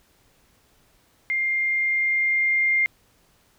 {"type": "tone with level ramp", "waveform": "sine", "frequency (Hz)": 2110, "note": "C7", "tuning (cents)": 14, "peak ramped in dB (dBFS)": [-21, -17], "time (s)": [1.3, 2.86], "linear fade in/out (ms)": 0, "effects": ["pink hiss -61 dBFS RMS until 3.58 s"]}